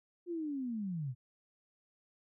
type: linear sweep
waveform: sine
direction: down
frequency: 357.1 to 116.54 Hz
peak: -35 dBFS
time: 0.26-1.15 s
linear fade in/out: 50 ms
effects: none